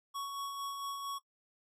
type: tone with tremolo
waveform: square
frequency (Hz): 1114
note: C#6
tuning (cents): +8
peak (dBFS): -37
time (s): 0.14-1.19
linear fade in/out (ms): 20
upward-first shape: sine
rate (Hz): 4.4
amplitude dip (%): 35
effects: noise-tail reverb RT60 0.1 s tail -25 dB re dry + AAC 48 kbps